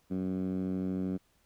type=tone with band-pass filter; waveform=10% pulse; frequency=93.2 Hz; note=F#2; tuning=13 cents sharp; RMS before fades=-33 dBFS; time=0.1-1.18 s; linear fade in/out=20 ms; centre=220 Hz; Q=2.8; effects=pink hiss -70 dBFS RMS until 1.45 s